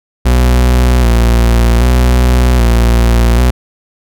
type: tone with vibrato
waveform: 40% pulse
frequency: 60 Hz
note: B1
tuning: 49 cents flat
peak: -5 dBFS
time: 0.25-3.51 s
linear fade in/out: 10 ms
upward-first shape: square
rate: 0.64 Hz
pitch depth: 47 cents each way
effects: none